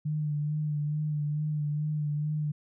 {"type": "tone with vibrato", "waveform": "sine", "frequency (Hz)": 150.1, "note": "D3", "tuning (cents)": 38, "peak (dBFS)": -27, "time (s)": [0.05, 2.52], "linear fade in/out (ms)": 10, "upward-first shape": "sine", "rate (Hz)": 2.3, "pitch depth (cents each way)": 30, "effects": []}